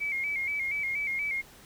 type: tone with vibrato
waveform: sine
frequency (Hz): 2217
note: C#7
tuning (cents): 0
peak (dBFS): -28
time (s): 0-1.42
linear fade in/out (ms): 20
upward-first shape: square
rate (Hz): 4.2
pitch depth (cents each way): 61
effects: pink hiss -53 dBFS RMS until 1.65 s

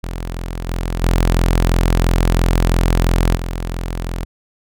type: tone with level steps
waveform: sawtooth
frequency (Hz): 42.96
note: F1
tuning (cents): -28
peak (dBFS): -19 / -15 / -8 / -17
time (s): 0.03-4.25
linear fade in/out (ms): 10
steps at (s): 0.68 / 1.02 / 3.35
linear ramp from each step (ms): 5
effects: none

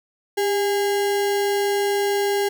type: tone with sample-and-hold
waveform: sine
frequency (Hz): 400.6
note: G4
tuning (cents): +38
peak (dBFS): -18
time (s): 0.37-2.49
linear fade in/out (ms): 10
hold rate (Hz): 1225
effects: none

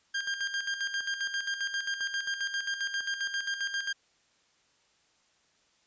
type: tone with tremolo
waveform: sawtooth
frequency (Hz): 1601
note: G6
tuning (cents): +36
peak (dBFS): -25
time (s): 0.14-3.93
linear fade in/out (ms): 10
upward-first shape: square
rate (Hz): 7.5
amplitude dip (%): 60
effects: white hiss -68 dBFS RMS until 5.86 s + resampled to 16000 Hz

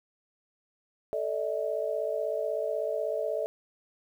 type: chord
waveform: sine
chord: A suspended fourth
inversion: none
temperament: equal with one note detuned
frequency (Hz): 440 / 587.3 / 643.5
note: A4 / D5 / E5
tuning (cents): 0 / 0 / -42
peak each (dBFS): -33 / -32 / -32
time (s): 1.13-3.46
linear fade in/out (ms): 0
effects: 10-bit

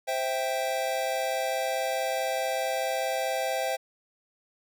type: chord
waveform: square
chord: C major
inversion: none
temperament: equal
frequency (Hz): 523.3 / 659.3 / 784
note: C5 / E5 / G5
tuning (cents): 0 / 0 / 0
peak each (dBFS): -32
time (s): 0.07-3.77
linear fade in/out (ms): 20
effects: none

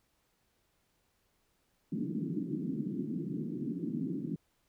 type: band-pass noise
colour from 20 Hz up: white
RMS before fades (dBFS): -36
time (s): 1.92-4.36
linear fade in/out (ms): 5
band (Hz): 150 to 320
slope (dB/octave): 48
effects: pink hiss -75 dBFS RMS until 4.68 s

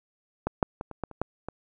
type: clicks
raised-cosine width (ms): 1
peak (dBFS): -12 / -7 / -19 / -25 / -16 / -29 / -12 / -20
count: 8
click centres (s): 0.47 / 0.628 / 0.811 / 0.913 / 1.037 / 1.113 / 1.216 / 1.486
effects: none

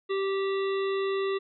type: harmonic tone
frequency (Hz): 390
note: G4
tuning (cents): -9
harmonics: 1 / 3 / 5 / 7 / 9 / 10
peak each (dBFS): -26 / -36 / -40 / -43 / -45 / -46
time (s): 0.09-1.39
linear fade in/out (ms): 20
effects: none

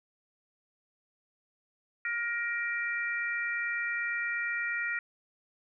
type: harmonic tone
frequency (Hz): 471.3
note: A#4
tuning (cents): +19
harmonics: 3 / 4 / 5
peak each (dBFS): -35 / -32 / -37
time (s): 2.05-4.99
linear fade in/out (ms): 2
effects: none

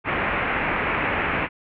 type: low-pass noise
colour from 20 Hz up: white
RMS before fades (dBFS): -24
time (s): 0.04-1.49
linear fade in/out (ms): 50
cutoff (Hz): 2500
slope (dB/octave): 48
effects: none

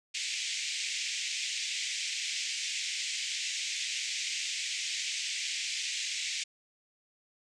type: band-pass noise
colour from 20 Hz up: pink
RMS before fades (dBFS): -35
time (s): 0.14-6.44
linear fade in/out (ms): 10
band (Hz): 2100 to 7800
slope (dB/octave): 48
effects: none

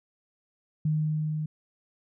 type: tone with level ramp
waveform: sine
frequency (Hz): 154.1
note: D#3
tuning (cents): -16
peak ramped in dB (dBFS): -22 to -28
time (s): 0.85-1.46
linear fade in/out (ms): 5
effects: none

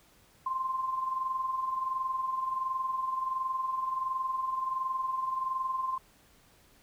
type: tone with amplitude modulation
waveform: sine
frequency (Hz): 1046.5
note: C6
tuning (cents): 0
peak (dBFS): -27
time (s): 0.46-5.98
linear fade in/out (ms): 5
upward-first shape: sine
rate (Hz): 21.4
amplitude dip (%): 55
effects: pink hiss -62 dBFS RMS until 6.82 s

